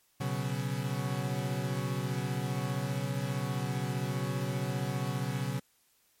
40% pulse chord, B suspended second, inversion none, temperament equal, 123.47 / 138.59 / 185 Hz, B2 / C#3 / F#3, 0 / 0 / 0 cents, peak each -34 / -33 / -37 dBFS, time 0.2-5.6 s, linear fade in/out 10 ms, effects white hiss -69 dBFS RMS until 6.2 s + MP3 64 kbps

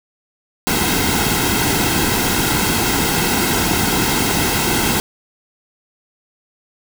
pink noise with comb filter, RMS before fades -17 dBFS, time 0.67-5 s, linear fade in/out 0 ms, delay 1.7 ms, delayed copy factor -0.65, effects none

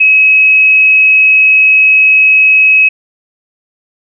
sine tone with frequency modulation, 2560 Hz, D#7, 49 cents sharp, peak -3 dBFS, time 0-2.89 s, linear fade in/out 10 ms, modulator 80.4 Hz, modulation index 0.26, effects none

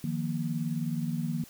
sine chord, Eb suspended second, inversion none, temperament equal with one note detuned, 155.56 / 174.61 / 234.2 Hz, Eb3 / F3 / Bb3, 0 / 0 / +8 cents, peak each -32 / -34 / -33 dBFS, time 0.04-1.44 s, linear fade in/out 2 ms, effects white hiss -53 dBFS RMS until 1.49 s

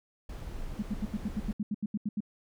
brown noise, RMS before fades -39 dBFS, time 0.29-1.53 s, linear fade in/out 5 ms
sine tone bursts, 208.9 Hz, G#3, 10 cents sharp, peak -28 dBFS, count 13, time 0.79-2.205 s, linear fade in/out 5 ms, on 35 ms, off 80 ms
effects none

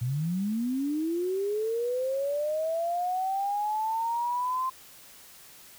sine linear sweep, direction up, 115.2 to 1046.5 Hz, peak -26 dBFS, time 0.01-4.7 s, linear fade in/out 10 ms, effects white hiss -51 dBFS RMS until 5.78 s

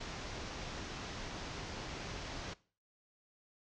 pink low-pass noise, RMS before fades -44 dBFS, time 0-2.54 s, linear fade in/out 10 ms, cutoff 6500 Hz, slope 48 dB/octave, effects noise-tail reverb RT60 0.4 s tail -20 dB re dry

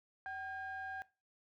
triangle ring-modulated tone, 424.7 Hz, G#4, 39 cents sharp, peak -35 dBFS, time 0.26-1.02 s, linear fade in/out 0 ms, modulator 1190 Hz, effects noise-tail reverb RT60 0.3 s tail -20 dB re dry + tanh soft clip ceiling -33 dBFS

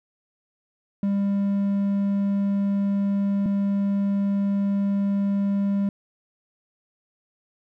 triangle tone pair in turn, 199.4 / 199.4 Hz, G3 / G3, +30 / +30 cents, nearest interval unison, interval 0 cents, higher neither, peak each -18 dBFS, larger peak neither, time 1.03-3.46 / 3.46-5.89 s, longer neither, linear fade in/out 2 ms, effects none

